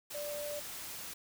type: tone in noise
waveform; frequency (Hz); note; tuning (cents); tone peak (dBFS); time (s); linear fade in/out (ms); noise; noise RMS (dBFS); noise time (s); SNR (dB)
sine; 587.3; D5; 0; -38; 0.14-0.6; 10; white; -44; 0.1-1.14; +3
effects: none